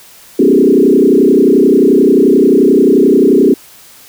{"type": "tone with frequency modulation", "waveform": "sine", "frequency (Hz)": 329.6, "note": "E4", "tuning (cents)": 0, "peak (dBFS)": -4, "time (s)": [0.39, 3.54], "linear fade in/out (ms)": 5, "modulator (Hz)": 31.4, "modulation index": 3.1, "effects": ["white hiss -39 dBFS RMS until 4.08 s"]}